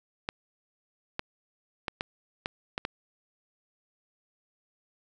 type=clicks; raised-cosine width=0.3 ms; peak=-14 dBFS; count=7; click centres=0.289 / 1.194 / 1.882 / 2.009 / 2.459 / 2.779 / 2.851 s; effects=none